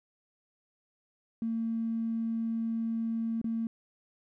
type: tone with dropouts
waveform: triangle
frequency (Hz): 227.1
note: A#3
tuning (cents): -45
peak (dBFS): -25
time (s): 1.42-3.67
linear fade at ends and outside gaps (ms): 2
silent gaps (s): 3.415-3.443
effects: tanh soft clip ceiling -27 dBFS